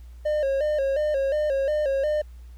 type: tone with vibrato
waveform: triangle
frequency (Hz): 573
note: D5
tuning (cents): -43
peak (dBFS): -19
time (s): 0.25-2.22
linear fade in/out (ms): 10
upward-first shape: square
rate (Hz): 2.8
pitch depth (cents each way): 91
effects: added 60 Hz sine -40 dBFS peak until 2.57 s + pink hiss -62 dBFS RMS until 2.57 s